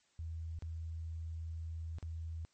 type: tone with dropouts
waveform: sine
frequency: 81.5 Hz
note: E2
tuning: 19 cents flat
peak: -39 dBFS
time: 0.19-2.45 s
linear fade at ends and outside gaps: 0 ms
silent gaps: 0.589-0.623 / 1.985-2.027 s
effects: white hiss -73 dBFS RMS until 2.53 s + MP3 32 kbps